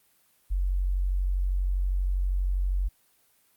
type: tone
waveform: sine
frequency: 46.25 Hz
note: F#1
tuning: in tune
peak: -23 dBFS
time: 0.5-2.89 s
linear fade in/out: 20 ms
effects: white hiss -65 dBFS RMS until 3.56 s + Opus 32 kbps